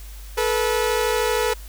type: tone pair together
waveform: sawtooth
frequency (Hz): 434.9 / 487.8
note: A4 / B4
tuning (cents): -20 / -21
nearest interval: major second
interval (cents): 199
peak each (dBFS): -18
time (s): 0.37-1.54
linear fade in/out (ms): 10
effects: added 50 Hz sine -35 dBFS peak until 1.68 s + white hiss -46 dBFS RMS until 1.68 s